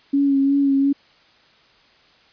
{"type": "tone with vibrato", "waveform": "sine", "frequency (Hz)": 277.2, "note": "C#4", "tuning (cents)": 0, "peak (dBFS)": -14, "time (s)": [0.13, 0.93], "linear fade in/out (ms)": 10, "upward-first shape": "sine", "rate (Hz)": 2.8, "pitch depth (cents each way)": 26, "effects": ["white hiss -54 dBFS RMS until 2.32 s", "resampled to 11025 Hz"]}